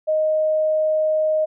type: tone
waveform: sine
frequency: 622.3 Hz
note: D#5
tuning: in tune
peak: -16 dBFS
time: 0.07-1.46 s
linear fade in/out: 20 ms
effects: none